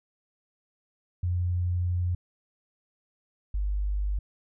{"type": "tone pair in turn", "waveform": "sine", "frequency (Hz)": [88.8, 50.01], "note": ["F2", "G1"], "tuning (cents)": [29, 35], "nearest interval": "minor seventh", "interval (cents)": 994, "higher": "first", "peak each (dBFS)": [-24, -25], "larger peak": "first", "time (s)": [[1.23, 2.15], [3.54, 4.19]], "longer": "first", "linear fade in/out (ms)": 5, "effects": []}